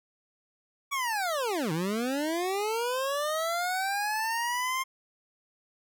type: linear two-way sweep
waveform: 25% pulse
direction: down then up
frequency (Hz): 1145 to 151.4 to 1064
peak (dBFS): -24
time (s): 0.91-4.84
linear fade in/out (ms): 20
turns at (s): 1.72
effects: none